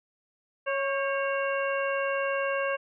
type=harmonic tone with a mistuned harmonic; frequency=552 Hz; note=C#5; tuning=7 cents flat; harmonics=1 / 2 / 3 / 4 / 5; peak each=-28 / -33 / -33 / -40 / -36 dBFS; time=0.66-2.77 s; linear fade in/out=20 ms; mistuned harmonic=3; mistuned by=-52 cents; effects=none